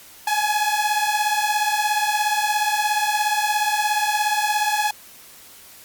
sawtooth beating tone pair, 834 / 851 Hz, G#5 / G#5, +7 / +42 cents, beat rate 17 Hz, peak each -18 dBFS, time 0.27-4.91 s, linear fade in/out 5 ms, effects white hiss -45 dBFS RMS until 5.84 s + Opus 48 kbps

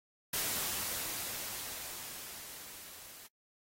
white noise with level ramp, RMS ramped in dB -34 to -52 dBFS, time 0.33-3.27 s, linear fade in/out 5 ms, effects noise-tail reverb RT60 0.1 s tail -23 dB re dry + AAC 48 kbps

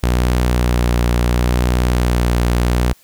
sawtooth tone with vibrato, 60.5 Hz, B1, 35 cents flat, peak -9 dBFS, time 0.03-2.93 s, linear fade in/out 5 ms, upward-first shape sine, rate 0.74 Hz, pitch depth 23 cents each way, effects white hiss -51 dBFS RMS until 3.03 s

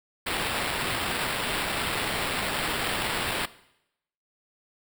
violet noise with sample-and-hold, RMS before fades -29 dBFS, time 0.26-3.46 s, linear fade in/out 10 ms, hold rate 6300 Hz, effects noise-tail reverb RT60 0.8 s tail -18 dB re dry

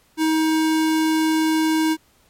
square tone, 316.5 Hz, D#4, 30 cents sharp, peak -17 dBFS, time 0.17-1.97 s, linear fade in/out 50 ms, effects pink hiss -58 dBFS RMS until 2.29 s + MP3 64 kbps

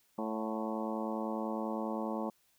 harmonic tone with a mistuned harmonic, 110 Hz, A2, in tune, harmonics 2 / 3 / 4 / 5 / 6 / 7 / 8 / 9 / 10, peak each -37 / -41 / -44 / -41 / -46 / -45 / -43 / -47 / -47 dBFS, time 0.18-2.3 s, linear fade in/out 5 ms, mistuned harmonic 7, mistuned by -56 cents, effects white hiss -71 dBFS RMS until 2.58 s

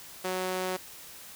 sawtooth tone with high-pass filter, 185 Hz, F#3, in tune, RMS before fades -32 dBFS, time 0.24-0.77 s, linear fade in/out 10 ms, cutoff 410 Hz, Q 1.1, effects white hiss -47 dBFS RMS until 1.35 s

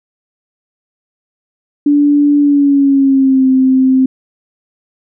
sine tone with pitch glide, 290 to 261.4 Hz, D4 to C4, -22 to -1 cents, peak -6 dBFS, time 1.86-4.06 s, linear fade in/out 5 ms, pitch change -179 cents, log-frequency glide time 2.39-3.48 s, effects none

